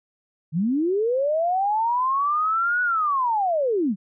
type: linear two-way sweep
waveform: sine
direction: up then down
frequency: 144.6 to 1480 to 171 Hz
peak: -19 dBFS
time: 0.52-3.96 s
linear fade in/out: 50 ms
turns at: 2.82 s
effects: none